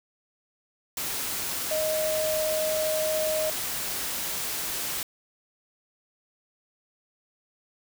sine tone in noise, 624 Hz, D#5, 5 cents sharp, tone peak -25 dBFS, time 1.71-3.5 s, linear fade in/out 2 ms, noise white, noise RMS -31 dBFS, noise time 0.97-5.03 s, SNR +3 dB, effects none

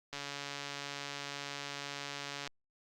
click train, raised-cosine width 0.2 ms, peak -23 dBFS, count 334, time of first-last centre 0.13-2.475 s, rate 142 Hz, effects Opus 48 kbps

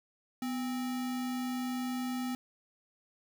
sine tone with sample-and-hold, 249.7 Hz, B3, 19 cents sharp, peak -32 dBFS, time 0.42-2.35 s, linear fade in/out 2 ms, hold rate 1050 Hz, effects none

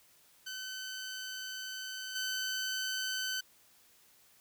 15% pulse tone with level steps, 1523 Hz, F#6, 50 cents sharp, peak -33 / -27 dBFS, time 0.46-3.41 s, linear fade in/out 10 ms, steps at 2.15 s, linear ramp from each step 10 ms, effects white hiss -64 dBFS RMS until 4.4 s

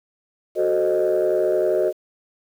sine chord, F# diminished seventh, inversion none, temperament equal with one note detuned, 370 / 440 / 523.3 / 615.8 Hz, F#4 / A4 / C5 / Eb5, 0 / 0 / 0 / -18 cents, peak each -20 / -23 / -24 / -20 dBFS, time 0.55-1.93 s, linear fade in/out 50 ms, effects tanh soft clip ceiling -11 dBFS + 8-bit

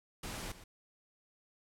pink noise with echo, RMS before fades -42 dBFS, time 0.23-0.52 s, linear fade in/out 5 ms, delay 120 ms, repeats 1, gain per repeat -13 dB, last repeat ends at 0.64 s, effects low-pass 12000 Hz 12 dB/octave

